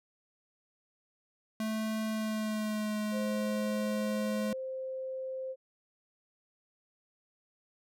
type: tone with pitch glide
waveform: square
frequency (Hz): 218.6 to 212.1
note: A3 to G#3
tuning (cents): -11 to +37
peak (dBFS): -32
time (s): 1.6-4.53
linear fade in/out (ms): 2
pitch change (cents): -52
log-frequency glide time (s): 2.1-2.98
type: tone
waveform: sine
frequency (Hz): 523.3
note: C5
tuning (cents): 0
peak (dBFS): -35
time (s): 3.11-5.56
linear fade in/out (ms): 50
effects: none